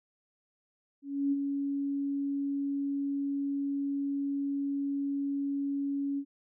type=tone with ADSR envelope; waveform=sine; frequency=280 Hz; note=C#4; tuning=18 cents sharp; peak=-24 dBFS; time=1.02-6.25 s; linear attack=300 ms; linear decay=32 ms; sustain=-5 dB; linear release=69 ms; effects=none